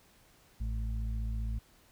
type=harmonic tone; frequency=55 Hz; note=A1; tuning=in tune; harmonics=1 / 2 / 4; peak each=-32 / -40 / -47 dBFS; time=0.6-1.59 s; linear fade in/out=10 ms; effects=pink hiss -63 dBFS RMS until 1.91 s